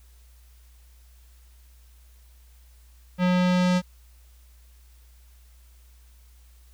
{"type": "tone with low-pass filter sweep", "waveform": "square", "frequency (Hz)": 180.8, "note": "F#3", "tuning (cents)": -40, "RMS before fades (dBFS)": -21, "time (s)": [3.18, 3.82], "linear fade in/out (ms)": 50, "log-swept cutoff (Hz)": [2900, 6200], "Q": 1, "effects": ["added 60 Hz sine -50 dBFS peak until 6.73 s", "white hiss -62 dBFS RMS until 6.73 s"]}